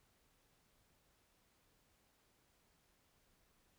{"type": "silence", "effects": ["pink hiss -75 dBFS RMS until 3.78 s"]}